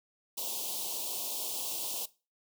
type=band-stop noise; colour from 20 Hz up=white; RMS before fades=-36 dBFS; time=0.37-2.06 s; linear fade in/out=10 ms; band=1000 to 2800 Hz; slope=48 dB/octave; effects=noise-tail reverb RT60 0.3 s tail -19 dB re dry + high-pass 300 Hz 12 dB/octave